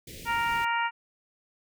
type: band-stop noise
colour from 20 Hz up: pink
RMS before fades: -43 dBFS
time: 0.07-0.65 s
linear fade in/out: 5 ms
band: 540 to 2000 Hz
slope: 48 dB/octave
type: harmonic tone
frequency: 466.2 Hz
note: A#4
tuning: in tune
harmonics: 2 / 3 / 4 / 5 / 6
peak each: -27 / -31 / -33 / -35 / -37 dBFS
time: 0.25-0.91 s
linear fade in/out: 50 ms
effects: none